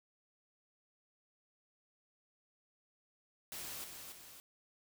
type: noise with echo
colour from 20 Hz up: white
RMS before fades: -45 dBFS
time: 3.52-3.84 s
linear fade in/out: 0 ms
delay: 280 ms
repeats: 2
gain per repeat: -5 dB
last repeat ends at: 4.4 s
effects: none